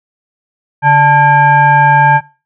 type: tone with frequency modulation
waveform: sine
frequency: 880 Hz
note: A5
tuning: in tune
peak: -4 dBFS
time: 0.82-2.21 s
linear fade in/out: 50 ms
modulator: 737 Hz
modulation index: 0.95
effects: noise-tail reverb RT60 0.3 s tail -20 dB re dry